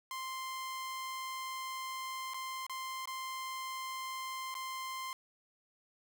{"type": "tone with dropouts", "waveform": "sawtooth", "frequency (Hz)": 1046.5, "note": "C6", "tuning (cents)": 0, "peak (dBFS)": -35, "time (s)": [0.11, 5.13], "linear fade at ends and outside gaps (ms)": 1, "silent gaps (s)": [[2.336, 2.343], [2.666, 2.696], [3.056, 3.074], [4.542, 4.551]], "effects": []}